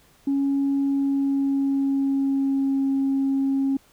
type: tone with pitch glide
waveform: sine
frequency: 277.2 to 271.8 Hz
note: C#4 to C#4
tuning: 0 to -34 cents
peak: -18 dBFS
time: 0.27-3.77 s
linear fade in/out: 5 ms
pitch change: -34 cents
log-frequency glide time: 0.81-2.87 s
effects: tanh soft clip ceiling -16 dBFS + pink hiss -57 dBFS RMS until 3.92 s